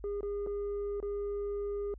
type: tone with dropouts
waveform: sine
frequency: 406.9 Hz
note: G#4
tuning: 35 cents flat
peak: -30 dBFS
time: 0.04-1.94 s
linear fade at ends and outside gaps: 1 ms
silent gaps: 0.208-0.23 / 0.464-0.471 / 1.002-1.027 s
effects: tanh soft clip ceiling -32 dBFS + added 50 Hz sine -46 dBFS peak until 1.98 s